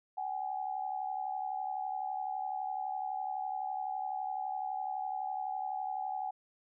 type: tone pair together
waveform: sine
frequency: 758.7 / 830.6 Hz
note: F#5 / G#5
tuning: +43 / 0 cents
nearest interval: major second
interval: 157 cents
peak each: -36 / -38 dBFS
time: 0.17-6.31 s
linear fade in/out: 10 ms
effects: none